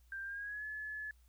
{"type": "tone with pitch glide", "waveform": "sine", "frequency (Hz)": [1582, 1715.2], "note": ["G6", "A6"], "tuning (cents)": [15, -45], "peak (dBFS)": -40, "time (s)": [0.12, 1.11], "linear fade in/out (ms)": 2, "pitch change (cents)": 140, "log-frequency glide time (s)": [0.24, 0.65], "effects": ["added 60 Hz sine -62 dBFS peak until 1.28 s", "white hiss -75 dBFS RMS until 1.28 s"]}